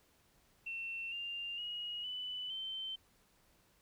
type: tone with pitch steps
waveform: sine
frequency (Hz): 2700 / 2794 / 2890 / 2991 / 3094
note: E7 / F7 / F#7 / F#7 / G7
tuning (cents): +41 / 0 / -41 / +18 / -23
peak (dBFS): -39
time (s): 0.66-2.96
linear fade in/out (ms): 10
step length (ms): 460
effects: pink hiss -70 dBFS RMS until 3.81 s